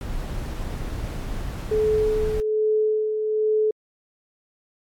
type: noise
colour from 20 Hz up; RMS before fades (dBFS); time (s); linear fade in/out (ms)
brown; -29; 0.01-2.4; 0
type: tone with tremolo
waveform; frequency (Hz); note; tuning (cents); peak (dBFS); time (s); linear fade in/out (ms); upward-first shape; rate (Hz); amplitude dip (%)
sine; 430.9; A4; -36; -17; 1.71-3.71; 5; sine; 1.2; 45
effects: AAC 64 kbps